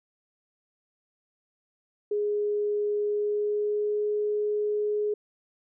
sine tone with pitch glide, 415.3 to 418.9 Hz, G#4 to G#4, 0 to +15 cents, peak -24 dBFS, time 2.11-5.14 s, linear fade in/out 5 ms, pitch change +15 cents, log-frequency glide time 3.04-4.07 s, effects none

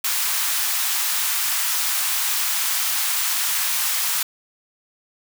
white high-pass noise, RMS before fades -22 dBFS, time 0.04-4.23 s, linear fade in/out 5 ms, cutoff 870 Hz, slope 24 dB/octave, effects none

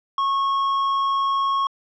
sine tone with tanh clipping, 1096 Hz, C#6, 20 cents flat, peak -20 dBFS, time 0.18-1.67 s, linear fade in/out 2 ms, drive 8 dB, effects low-pass 5000 Hz 12 dB/octave

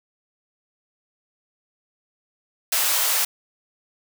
white high-pass noise, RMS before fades -21 dBFS, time 2.72-3.25 s, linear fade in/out 5 ms, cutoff 560 Hz, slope 24 dB/octave, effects none

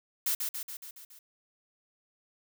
blue noise with echo, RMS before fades -29 dBFS, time 0.26-0.35 s, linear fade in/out 5 ms, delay 140 ms, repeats 6, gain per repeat -4 dB, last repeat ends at 1.19 s, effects none

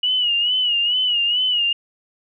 sine tone with vibrato, 2913 Hz, F#7, 28 cents flat, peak -16 dBFS, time 0.03-1.73 s, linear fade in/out 5 ms, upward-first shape sine, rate 2.3 Hz, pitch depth 74 cents each way, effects none

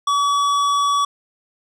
sine tone with hard clipping, 1139 Hz, C#6, 47 cents sharp, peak -17 dBFS, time 0.07-1.05 s, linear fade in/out 5 ms, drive 12 dB, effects none

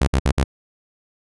sawtooth tone bursts, 67.5 Hz, C#2, 45 cents flat, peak -11 dBFS, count 4, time 0.01-0.44 s, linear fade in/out 5 ms, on 64 ms, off 58 ms, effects resampled to 24000 Hz

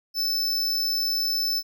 square tone, 5274 Hz, E8, in tune, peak -23 dBFS, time 0.14-1.63 s, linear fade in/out 50 ms, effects none

